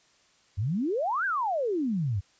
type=exponential two-way sweep; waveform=sine; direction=up then down; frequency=88.6 to 1643 to 88.6 Hz; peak=-25 dBFS; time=0.57-2.21 s; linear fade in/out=20 ms; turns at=1.25 s; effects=white hiss -63 dBFS RMS until 2.39 s + resampled to 16000 Hz